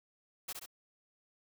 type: noise with echo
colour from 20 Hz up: white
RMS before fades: -40 dBFS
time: 0.48-0.53 s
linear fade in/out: 10 ms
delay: 66 ms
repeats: 2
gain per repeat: -4 dB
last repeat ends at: 0.662 s
effects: none